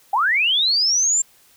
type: linear sweep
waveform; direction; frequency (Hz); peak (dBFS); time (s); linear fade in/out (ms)
sine; up; 740 to 7430; -15; 0.13-1.22; 5
effects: white hiss -54 dBFS RMS until 1.56 s